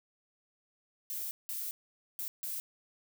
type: noise bursts at uneven times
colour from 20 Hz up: violet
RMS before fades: -38 dBFS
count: 4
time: 1.1-1.31 / 1.49-1.71 / 2.19-2.28 / 2.43-2.6 s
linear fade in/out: 0 ms
effects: none